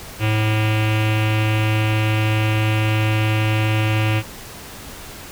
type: tone with low-pass filter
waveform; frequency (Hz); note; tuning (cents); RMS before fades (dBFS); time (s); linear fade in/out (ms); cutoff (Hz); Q
square; 108.3; A2; -27; -18; 0.19-4.23; 50; 2700; 4.3
effects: pink hiss -36 dBFS RMS until 5.31 s